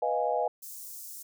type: chord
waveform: sine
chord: F half-diminished seventh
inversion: second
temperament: equal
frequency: 493.9 / 622.3 / 698.5 / 830.6 Hz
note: Cb5 / Eb5 / F5 / Ab5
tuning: 0 / 0 / 0 / 0 cents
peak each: -31 dBFS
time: 0.02-0.48 s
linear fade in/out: 5 ms
type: high-pass noise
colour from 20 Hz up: white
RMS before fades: -43 dBFS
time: 0.62-1.23 s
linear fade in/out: 10 ms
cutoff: 6100 Hz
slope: 24 dB/octave
effects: none